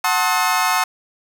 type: chord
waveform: 30% pulse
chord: F# diminished seventh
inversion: none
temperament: just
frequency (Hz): 740 / 888 / 1065.6 / 1278.7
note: F#5 / A5 / C6 / Eb6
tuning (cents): 0 / +16 / +31 / +47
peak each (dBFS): -19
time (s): 0.04-0.84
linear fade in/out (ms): 5
effects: none